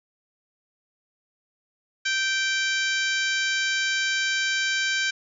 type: harmonic tone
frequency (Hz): 780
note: G5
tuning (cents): -9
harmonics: 2 / 3 / 4 / 5 / 6 / 7 / 8 / 9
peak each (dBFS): -25 / -29 / -31 / -33 / -35 / -36 / -37 / -38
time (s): 2.05-5.11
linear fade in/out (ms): 10
effects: none